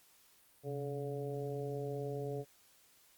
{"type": "harmonic tone with a mistuned harmonic", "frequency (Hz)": 142.6, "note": "C#3", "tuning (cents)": 49, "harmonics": [1, 2, 3, 4, 5], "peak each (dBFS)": [-41, -48, -40, -46, -50], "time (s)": [0.63, 2.45], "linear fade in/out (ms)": 50, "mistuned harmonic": 1, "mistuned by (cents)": -99, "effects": ["white hiss -66 dBFS RMS until 3.17 s", "Opus 48 kbps"]}